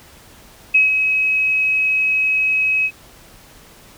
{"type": "tone with ADSR envelope", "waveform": "sine", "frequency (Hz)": 2552, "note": "D#7", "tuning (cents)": 43, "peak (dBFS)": -8, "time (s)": [0.74, 2.91], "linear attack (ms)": 11, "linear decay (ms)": 150, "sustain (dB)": -6, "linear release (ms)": 60, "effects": ["pink hiss -45 dBFS RMS until 3.97 s"]}